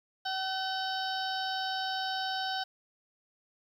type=harmonic tone; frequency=761 Hz; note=F#5; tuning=48 cents sharp; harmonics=1 / 2 / 4 / 5 / 6 / 7; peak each=-34 / -37 / -40 / -41 / -42 / -42 dBFS; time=0.25-2.64 s; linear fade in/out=10 ms; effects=10-bit